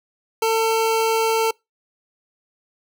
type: tone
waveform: 25% pulse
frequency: 448.3 Hz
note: A4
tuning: 32 cents sharp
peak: -13 dBFS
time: 0.42-1.51 s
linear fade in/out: 5 ms
effects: noise-tail reverb RT60 0.2 s tail -25 dB re dry